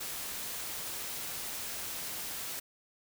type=noise; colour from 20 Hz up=white; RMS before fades=-39 dBFS; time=0-2.6 s; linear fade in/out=10 ms; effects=none